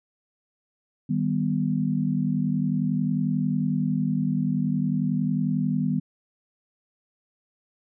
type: chord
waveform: sine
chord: Eb augmented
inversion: none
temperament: equal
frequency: 155.56 / 196 / 246.9 Hz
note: Eb3 / G3 / B3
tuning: 0 / 0 / 0 cents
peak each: -26 dBFS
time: 1.09-6 s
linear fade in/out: 10 ms
effects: none